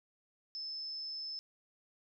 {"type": "tone", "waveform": "sine", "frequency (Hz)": 5250, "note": "E8", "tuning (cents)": -8, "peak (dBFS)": -39, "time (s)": [0.55, 1.39], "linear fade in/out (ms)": 0, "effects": []}